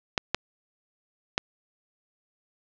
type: clicks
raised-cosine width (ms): 0.2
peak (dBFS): -5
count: 3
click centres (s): 0.178 / 0.346 / 1.379
effects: low-pass 5000 Hz 12 dB/octave